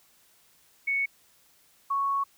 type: tone pair in turn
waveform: sine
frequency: 2217 / 1108.5 Hz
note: C#7 / C#6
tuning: 0 / 0 cents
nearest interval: octave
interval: 1200 cents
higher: first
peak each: -24 dBFS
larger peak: neither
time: 0.87-1.06 / 1.9-2.24 s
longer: second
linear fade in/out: 10 ms
effects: white hiss -62 dBFS RMS until 2.37 s